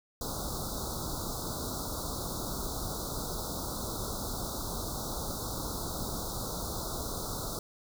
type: band-stop noise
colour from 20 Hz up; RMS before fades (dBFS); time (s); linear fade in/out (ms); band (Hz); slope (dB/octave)
pink; -36; 0.21-7.59; 2; 1400 to 3700; 96
effects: none